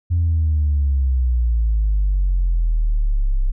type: exponential sweep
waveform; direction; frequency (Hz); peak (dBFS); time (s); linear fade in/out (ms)
sine; down; 87.31 to 31.79; -13; 0.1-3.52; 20
effects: tanh soft clip ceiling -11 dBFS